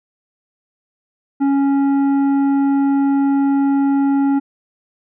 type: tone with tanh clipping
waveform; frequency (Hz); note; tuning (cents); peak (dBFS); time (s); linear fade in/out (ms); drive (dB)
triangle; 277.2; C#4; 0; -14; 1.4-4.4; 20; 13
effects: none